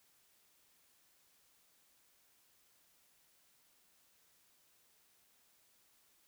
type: silence
effects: white hiss -71 dBFS RMS until 6.27 s